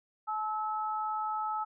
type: tone pair together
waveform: sine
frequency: 860.1 / 1298 Hz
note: A5 / E6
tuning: -40 / -27 cents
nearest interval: perfect fifth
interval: 713 cents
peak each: -33 / -34 dBFS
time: 0.27-1.65 s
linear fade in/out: 20 ms
effects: none